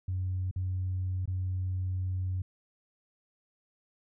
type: tone with dropouts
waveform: sine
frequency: 92.5 Hz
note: F#2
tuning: in tune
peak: -28 dBFS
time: 0.08-2.42 s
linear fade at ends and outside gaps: 5 ms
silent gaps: 0.512-0.56 / 1.257-1.276 s
effects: tanh soft clip ceiling -25 dBFS